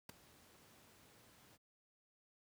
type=noise with ADSR envelope; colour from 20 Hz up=pink; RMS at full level=-45 dBFS; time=0.09-1.58 s; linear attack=5 ms; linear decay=6 ms; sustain=-20 dB; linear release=34 ms; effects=high-pass 80 Hz 12 dB/octave